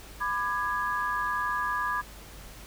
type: chord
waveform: sine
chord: G# diminished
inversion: first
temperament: just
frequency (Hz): 996.7 / 1196.1 / 1661.2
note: B5 / D6 / G#6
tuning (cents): +16 / +31 / 0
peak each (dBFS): -31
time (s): 0.2-2.02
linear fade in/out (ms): 20
effects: added 50 Hz sine -48 dBFS peak until 2.66 s + pink hiss -48 dBFS RMS until 2.66 s